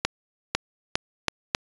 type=accelerating click train; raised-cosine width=0.2 ms; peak=-3 dBFS; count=5; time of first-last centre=0.05-1.549 s; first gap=500 ms; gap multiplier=0.81; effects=resampled to 22050 Hz